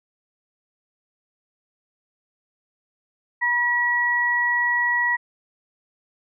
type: tone pair together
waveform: sine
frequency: 967.1 / 1927 Hz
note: B5 / B6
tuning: -37 / -43 cents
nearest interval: octave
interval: 1194 cents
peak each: -25 / -19 dBFS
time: 3.41-5.17 s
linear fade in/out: 20 ms
effects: none